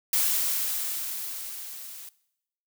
blue noise with level ramp, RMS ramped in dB -23 to -43 dBFS, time 0.13-2.09 s, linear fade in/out 2 ms, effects noise-tail reverb RT60 0.8 s tail -20 dB re dry

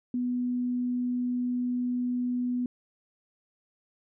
sine tone, 246.9 Hz, B3, in tune, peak -26 dBFS, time 0.14-2.66 s, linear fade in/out 2 ms, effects none

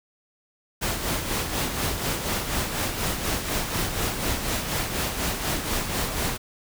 pink noise with tremolo, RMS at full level -25 dBFS, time 0.81-6.38 s, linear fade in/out 20 ms, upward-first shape sine, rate 4.1 Hz, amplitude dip 50%, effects none

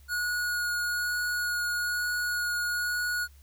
square tone with vibrato, 1449 Hz, F#6, 37 cents flat, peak -28 dBFS, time 0.08-3.28 s, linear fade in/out 50 ms, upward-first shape sine, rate 1.1 Hz, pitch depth 9 cents each way, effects added 69 Hz sine -51 dBFS peak until 3.42 s + white hiss -63 dBFS RMS until 3.42 s

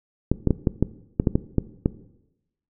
clicks, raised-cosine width 3 ms, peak -5 dBFS, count 10, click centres 0.316 / 0.473 / 0.507 / 0.672 / 0.826 / 1.199 / 1.272 / 1.355 / 1.583 / 1.859 s, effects noise-tail reverb RT60 0.9 s tail -17 dB re dry

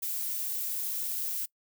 violet noise, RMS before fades -33 dBFS, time 0.02-1.46 s, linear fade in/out 10 ms, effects noise-tail reverb RT60 0.1 s tail -23 dB re dry

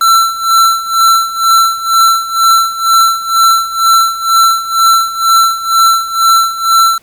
square tone with tremolo, 1343 Hz, E6, 32 cents sharp, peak -4 dBFS, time 0.01-6.98 s, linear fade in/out 2 ms, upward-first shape sine, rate 2.1 Hz, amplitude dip 80%, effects pink hiss -47 dBFS RMS until 7.02 s + MP3 96 kbps

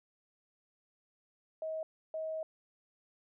sine tone bursts at uneven times, 635 Hz, D#5, 35 cents sharp, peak -35 dBFS, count 2, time 1.62-1.83 / 2.14-2.43 s, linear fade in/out 2 ms, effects none

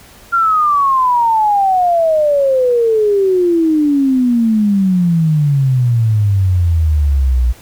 sine exponential sweep, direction down, 1396.9 to 58.7 Hz, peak -9 dBFS, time 0.32-7.53 s, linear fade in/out 20 ms, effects pink hiss -41 dBFS RMS until 7.61 s

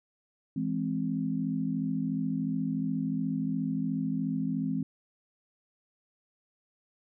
sine chord, E augmented, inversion none, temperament equal, 164.81 / 207.7 / 261.6 Hz, E3 / G#3 / B#3, 0 / 0 / 0 cents, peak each -33 / -33 / -31 dBFS, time 0.56-4.83 s, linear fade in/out 5 ms, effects none

